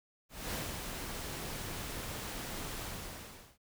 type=noise with ADSR envelope; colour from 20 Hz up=pink; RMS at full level=-37 dBFS; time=0.29-3.58 s; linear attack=240 ms; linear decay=200 ms; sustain=-4 dB; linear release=760 ms; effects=none